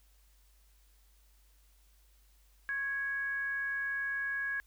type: tone with frequency modulation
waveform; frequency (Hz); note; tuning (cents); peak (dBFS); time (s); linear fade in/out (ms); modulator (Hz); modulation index
sine; 1661.2; G#6; 0; -32; 2.69-4.6; 0; 572; 0.27
effects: added 50 Hz sine -62 dBFS peak until 4.66 s + white hiss -70 dBFS RMS until 4.66 s